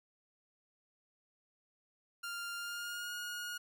sawtooth tone with pitch glide, 1396.9 to 1437.8 Hz, F6 to F6, 0 to +50 cents, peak -36 dBFS, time 2.23-3.58 s, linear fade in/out 10 ms, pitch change +50 cents, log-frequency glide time 2.56-3.13 s, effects none

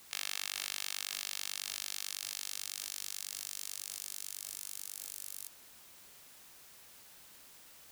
10% pulse tone with high-pass filter sweep, 49.1 Hz, G1, 4 cents sharp, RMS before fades -42 dBFS, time 0.11-5.48 s, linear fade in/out 10 ms, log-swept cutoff 2800 to 9200 Hz, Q 0.86, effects white hiss -57 dBFS RMS until 7.91 s

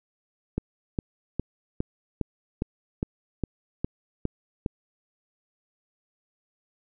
click train, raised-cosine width 3 ms, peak -13 dBFS, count 11, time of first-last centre 0.58-4.662 s, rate 2.45 Hz, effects none

